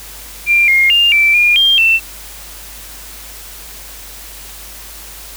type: tone with pitch steps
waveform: sine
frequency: 2380 / 2135 / 2806 / 2333 / 2421 / 3197 / 2679 Hz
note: D7 / C7 / F7 / D7 / D#7 / G7 / E7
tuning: +22 / +34 / +8 / -12 / -48 / +33 / +27 cents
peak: -7 dBFS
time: 0.46-2 s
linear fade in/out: 50 ms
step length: 220 ms
effects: added 50 Hz sine -37 dBFS peak until 5.36 s + white hiss -33 dBFS RMS until 5.36 s